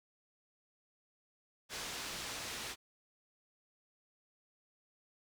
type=low-pass noise; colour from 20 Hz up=white; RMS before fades=-43 dBFS; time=1.69-2.76 s; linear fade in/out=50 ms; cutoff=5800 Hz; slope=12 dB/octave; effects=none